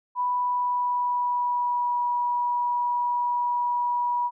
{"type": "tone with pitch glide", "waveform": "sine", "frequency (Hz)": [987.8, 969.7], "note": ["B5", "B5"], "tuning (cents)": [0, -32], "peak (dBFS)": -22, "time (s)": [0.15, 4.31], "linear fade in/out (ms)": 50, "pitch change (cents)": -32, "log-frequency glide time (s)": [0.28, 2.01], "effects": []}